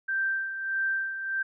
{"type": "tone with tremolo", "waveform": "sine", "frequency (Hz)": 1568, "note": "G6", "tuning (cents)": 0, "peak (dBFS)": -24, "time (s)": [0.08, 1.43], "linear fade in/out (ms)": 10, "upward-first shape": "sine", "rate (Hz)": 1.6, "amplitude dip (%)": 60, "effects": []}